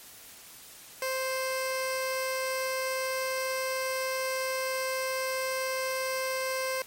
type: tone with notch filter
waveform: 15% pulse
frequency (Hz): 523.3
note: C5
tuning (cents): 0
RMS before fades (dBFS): -31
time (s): 1.02-6.82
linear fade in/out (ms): 2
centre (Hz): 1300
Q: 1.8
effects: white hiss -49 dBFS RMS until 6.86 s + MP3 64 kbps